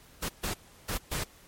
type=noise bursts at uneven times; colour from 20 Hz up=pink; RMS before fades=-32 dBFS; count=4; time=0.22-0.29 / 0.43-0.54 / 0.88-0.98 / 1.11-1.24 s; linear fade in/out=10 ms; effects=pink hiss -56 dBFS RMS until 1.47 s + MP3 64 kbps